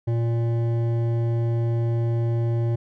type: tone with hard clipping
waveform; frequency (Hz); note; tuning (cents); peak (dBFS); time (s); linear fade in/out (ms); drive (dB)
sine; 116.54; A#2; 0; -22; 0.07-2.76; 10; 11
effects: none